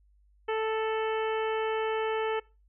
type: harmonic tone with a mistuned harmonic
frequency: 440 Hz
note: A4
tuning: in tune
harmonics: 1 / 2 / 3 / 4 / 5 / 6 / 7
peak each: -28 / -34 / -38 / -40 / -42 / -44 / -45 dBFS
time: 0.48-2.4 s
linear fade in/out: 10 ms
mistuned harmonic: 7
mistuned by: -19 cents
effects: noise-tail reverb RT60 0.3 s tail -23 dB re dry + added 50 Hz sine -60 dBFS peak until 2.68 s